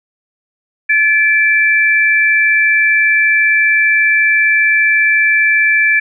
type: tone pair together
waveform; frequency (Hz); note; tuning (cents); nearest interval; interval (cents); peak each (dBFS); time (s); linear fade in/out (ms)
sine; 1724.2 / 2339; A6 / D7; -36 / -8; perfect fourth; 528; -11; 0.89-6; 10
effects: none